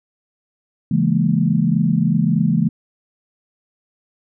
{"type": "chord", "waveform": "sine", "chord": "A# half-diminished seventh", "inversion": "first", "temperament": "just", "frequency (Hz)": [139.85, 167.82, 209.8, 233.1], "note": ["C#3", "E3", "G#3", "A#3"], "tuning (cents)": [16, 31, 18, 0], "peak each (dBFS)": [-21, -17, -19, -21], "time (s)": [0.91, 2.69], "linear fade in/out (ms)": 5, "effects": []}